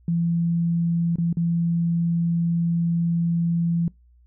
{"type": "tone with dropouts", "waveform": "sine", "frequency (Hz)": 169, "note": "E3", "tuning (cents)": 43, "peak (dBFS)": -19, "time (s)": [0.08, 3.88], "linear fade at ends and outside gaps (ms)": 2, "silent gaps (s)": [[1.158, 1.184], [1.328, 1.37]], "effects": ["noise-tail reverb RT60 0.2 s tail -24 dB re dry", "added 60 Hz sine -52 dBFS peak until 4.26 s"]}